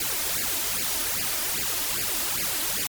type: noise with flanger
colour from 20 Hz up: white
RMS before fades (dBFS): -27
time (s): 0-2.87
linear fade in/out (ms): 2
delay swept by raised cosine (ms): 0.41 to 3.31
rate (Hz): 2.5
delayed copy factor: +0.85
effects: MP3 96 kbps